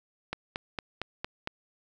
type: click train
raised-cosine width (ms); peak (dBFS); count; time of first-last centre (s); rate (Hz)
0.3; -16; 6; 0.33-1.474; 4.37
effects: none